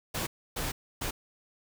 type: noise bursts at uneven times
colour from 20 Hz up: pink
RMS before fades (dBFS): -33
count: 3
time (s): 0.14-0.27 / 0.56-0.72 / 1.01-1.11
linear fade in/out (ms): 10
effects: none